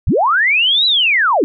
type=linear two-way sweep; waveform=sine; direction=up then down; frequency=30.87 to 4000 to 241.3 Hz; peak=-10 dBFS; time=0.07-1.44 s; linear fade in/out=0 ms; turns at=0.86 s; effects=none